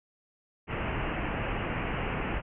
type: low-pass noise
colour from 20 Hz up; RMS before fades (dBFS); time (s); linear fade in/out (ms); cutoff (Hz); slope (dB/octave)
pink; -32; 0.67-2.42; 50; 2900; 96
effects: none